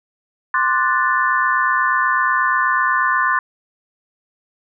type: chord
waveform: sine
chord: D dominant seventh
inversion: third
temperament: equal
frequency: 1046.5 / 1174.7 / 1480 / 1760 Hz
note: C6 / D6 / F#6 / A6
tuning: 0 / 0 / 0 / 0 cents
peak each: -18 / -22 / -21 / -19 dBFS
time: 0.54-3.39 s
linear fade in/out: 2 ms
effects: none